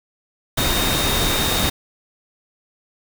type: tone in noise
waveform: sine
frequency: 3700 Hz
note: A#7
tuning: 14 cents flat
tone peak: -24 dBFS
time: 0.57-1.7 s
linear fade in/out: 10 ms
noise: pink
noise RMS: -20 dBFS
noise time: 0.57-1.7 s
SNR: -7 dB
effects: none